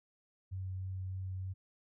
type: tone with vibrato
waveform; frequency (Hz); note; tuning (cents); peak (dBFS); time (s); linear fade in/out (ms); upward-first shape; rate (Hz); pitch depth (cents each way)
sine; 93.9; F#2; +26; -37; 0.51-1.54; 20; triangle; 3.3; 10
effects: none